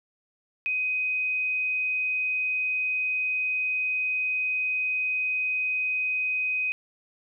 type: tone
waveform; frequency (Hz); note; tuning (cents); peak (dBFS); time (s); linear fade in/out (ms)
sine; 2510; D#7; +15; -24; 0.66-6.72; 0
effects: none